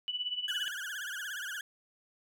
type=tone with tremolo; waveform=sine; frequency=2965 Hz; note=F#7; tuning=3 cents sharp; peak=-29 dBFS; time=0.08-0.68 s; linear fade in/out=0 ms; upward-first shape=triangle; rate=17 Hz; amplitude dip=85%
type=tone with vibrato; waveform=35% pulse; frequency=1568 Hz; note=G6; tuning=in tune; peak=-35 dBFS; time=0.48-1.61 s; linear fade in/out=2 ms; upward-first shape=triangle; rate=17 Hz; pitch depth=190 cents each way
effects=none